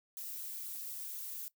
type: noise with flanger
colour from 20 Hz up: violet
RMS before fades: -43 dBFS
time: 0.17-1.48 s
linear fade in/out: 0 ms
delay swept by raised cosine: 0.37 to 4.37 ms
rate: 4 Hz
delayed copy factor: -0.65
effects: noise-tail reverb RT60 0.1 s tail -19 dB re dry